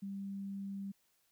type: tone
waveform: sine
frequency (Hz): 197.1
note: G3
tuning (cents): +10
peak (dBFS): -39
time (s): 0.02-0.92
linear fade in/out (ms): 10
effects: white hiss -75 dBFS RMS until 1.31 s